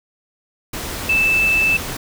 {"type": "tone in noise", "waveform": "sine", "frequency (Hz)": 2636, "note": "E7", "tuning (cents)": -1, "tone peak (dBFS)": -13, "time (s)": [1.09, 1.77], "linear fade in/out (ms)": 5, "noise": "pink", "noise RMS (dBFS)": -27, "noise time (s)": [0.73, 1.97], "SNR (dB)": 11, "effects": []}